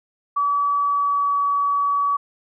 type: tone with pitch glide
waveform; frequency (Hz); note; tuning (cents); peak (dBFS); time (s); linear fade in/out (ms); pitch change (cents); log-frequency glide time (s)
sine; 1145 to 1137.7; D6 to C#6; -44 to +45; -17; 0.36-2.17; 10; -11; 0.78-1.4
effects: none